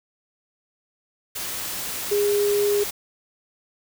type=tone in noise; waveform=sine; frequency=410 Hz; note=G#4; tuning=22 cents flat; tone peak=-18 dBFS; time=2.11-2.84 s; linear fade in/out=10 ms; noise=white; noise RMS=-30 dBFS; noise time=1.35-2.91 s; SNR=+9 dB; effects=none